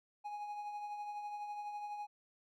triangle tone with tremolo, 830 Hz, G#5, 1 cent flat, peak -37 dBFS, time 0.24-2.07 s, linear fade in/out 20 ms, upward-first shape triangle, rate 12 Hz, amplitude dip 45%, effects none

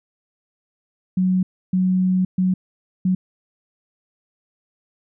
sine tone bursts at uneven times, 185 Hz, F#3, in tune, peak -15 dBFS, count 4, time 1.17-1.43 / 1.73-2.25 / 2.38-2.54 / 3.05-3.15 s, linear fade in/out 5 ms, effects none

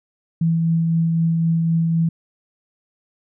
sine tone with tremolo, 164.9 Hz, E3, 1 cent sharp, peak -14 dBFS, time 0.41-2.09 s, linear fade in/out 5 ms, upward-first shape triangle, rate 3.9 Hz, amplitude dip 25%, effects none

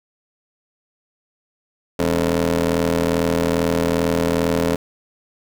20% pulse ring-modulated tone, 82.41 Hz, E2, in tune, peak -9 dBFS, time 1.99-4.76 s, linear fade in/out 5 ms, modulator 352 Hz, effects 8-bit

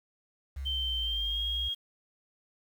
sine linear two-way sweep, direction down then up, 69.3 to 50.5 to 61.9 Hz, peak -34 dBFS, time 0.56-1.69 s, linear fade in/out 10 ms, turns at 1.27 s
sine tone with pitch glide, 3114 to 3263 Hz, G7 to G#7, -12 to -31 cents, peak -30 dBFS, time 0.65-1.75 s, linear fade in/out 20 ms, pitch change +81 cents, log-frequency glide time 0.99-1.4 s
effects 9-bit

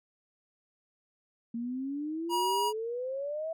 sine exponential sweep, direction up, 228.7 to 659.3 Hz, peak -32 dBFS, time 1.54-3.53 s, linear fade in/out 5 ms
square tone, 959 Hz, A#5, 49 cents sharp, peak -28 dBFS, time 2.29-2.73 s, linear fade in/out 50 ms
effects none

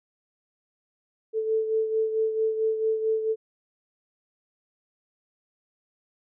sine beating tone pair, 440 / 444.5 Hz, A4 / A4, 0 / +18 cents, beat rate 4.5 Hz, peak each -23 / -31 dBFS, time 1.33-3.36 s, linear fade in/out 50 ms, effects none

